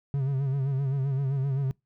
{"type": "tone with vibrato", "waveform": "triangle", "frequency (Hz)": 136.2, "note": "C#3", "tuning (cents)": -30, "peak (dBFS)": -22, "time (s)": [0.14, 1.71], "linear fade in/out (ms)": 0, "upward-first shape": "sine", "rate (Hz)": 7.7, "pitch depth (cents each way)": 68, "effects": ["noise-tail reverb RT60 0.2 s tail -25 dB re dry"]}